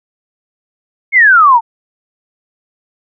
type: exponential sweep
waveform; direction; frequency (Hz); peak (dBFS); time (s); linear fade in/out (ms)
sine; down; 2217 to 880; -3; 1.12-1.61; 50
effects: none